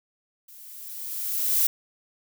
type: noise with level ramp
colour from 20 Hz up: violet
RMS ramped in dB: -48 to -20 dBFS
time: 0.48-1.67 s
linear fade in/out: 5 ms
effects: none